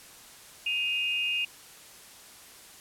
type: tone pair together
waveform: sine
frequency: 2509 / 2816 Hz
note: D#7 / F7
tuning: +14 / +14 cents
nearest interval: major second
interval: 200 cents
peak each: -29 / -29 dBFS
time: 0.66-1.45 s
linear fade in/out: 5 ms
effects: white hiss -50 dBFS RMS until 2.8 s + low-pass 12000 Hz 12 dB/octave